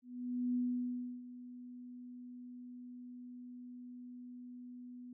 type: tone with ADSR envelope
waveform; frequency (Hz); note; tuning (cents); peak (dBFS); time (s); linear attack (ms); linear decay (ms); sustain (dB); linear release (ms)
sine; 246.9; B3; 0; -31; 0.02-5.13; 530; 670; -16; 3
effects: none